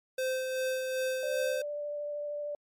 square tone with tremolo, 518 Hz, C5, 17 cents flat, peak -29 dBFS, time 0.18-1.62 s, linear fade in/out 5 ms, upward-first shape sine, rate 2.6 Hz, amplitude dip 35%
sine tone with vibrato, 587.3 Hz, D5, in tune, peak -33 dBFS, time 1.23-2.55 s, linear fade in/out 2 ms, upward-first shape triangle, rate 13 Hz, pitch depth 11 cents each way
effects MP3 64 kbps

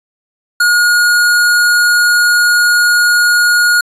square tone, 1438 Hz, F#6, 50 cents flat, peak -8 dBFS, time 0.6-3.81 s, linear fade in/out 5 ms, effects resampled to 32000 Hz

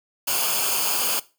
white noise with comb filter, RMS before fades -23 dBFS, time 0.27-1.2 s, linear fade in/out 10 ms, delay 0.52 ms, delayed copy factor -0.75, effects noise-tail reverb RT60 0.3 s tail -19 dB re dry

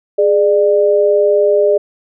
sine tone pair together, 414.8 / 596 Hz, G#4 / D5, -2 / +25 cents, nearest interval tritone, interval 627 cents, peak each -11 dBFS, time 0.18-1.78 s, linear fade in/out 10 ms, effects none

